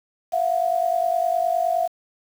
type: tone pair together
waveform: sine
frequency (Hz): 672.3 / 722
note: E5 / F#5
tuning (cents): +34 / -43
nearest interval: minor second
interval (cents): 123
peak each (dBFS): -21 / -22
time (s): 0.32-1.88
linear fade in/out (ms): 20
effects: 7-bit